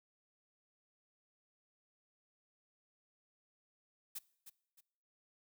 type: noise with echo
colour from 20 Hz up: blue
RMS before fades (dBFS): -43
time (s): 4.15-4.19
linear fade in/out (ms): 10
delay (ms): 310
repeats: 2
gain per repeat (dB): -10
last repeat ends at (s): 4.81
effects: noise-tail reverb RT60 0.7 s tail -21 dB re dry